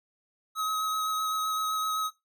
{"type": "tone with vibrato", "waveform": "square", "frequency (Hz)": 1274, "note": "D#6", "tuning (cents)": 41, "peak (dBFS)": -28, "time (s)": [0.55, 2.11], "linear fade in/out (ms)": 50, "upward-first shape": "sine", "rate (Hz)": 7.8, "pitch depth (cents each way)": 12, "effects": ["noise-tail reverb RT60 0.2 s tail -18 dB re dry"]}